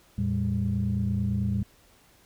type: tone cluster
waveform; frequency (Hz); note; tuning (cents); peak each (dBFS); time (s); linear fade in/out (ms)
sine; 84.7 / 113.7 / 198.6; E2 / A#2 / G3; +48 / -43 / +23; -29 / -27 / -27; 0.18-1.63; 5
effects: tanh soft clip ceiling -17 dBFS + pink hiss -59 dBFS RMS until 2.25 s